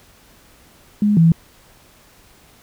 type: tone pair in turn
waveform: sine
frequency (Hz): 207.7 / 164.85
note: G#3 / E3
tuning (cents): 0 / 0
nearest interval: major third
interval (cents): 400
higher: first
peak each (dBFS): -12 / -8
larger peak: second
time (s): 1.02-1.17 / 1.17-1.32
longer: neither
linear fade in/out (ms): 2
effects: pink hiss -50 dBFS RMS until 2.62 s